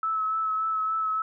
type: tone with vibrato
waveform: sine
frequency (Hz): 1300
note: E6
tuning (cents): -24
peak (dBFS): -24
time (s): 0.03-1.22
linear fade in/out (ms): 2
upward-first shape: sine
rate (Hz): 3.5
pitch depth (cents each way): 19
effects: none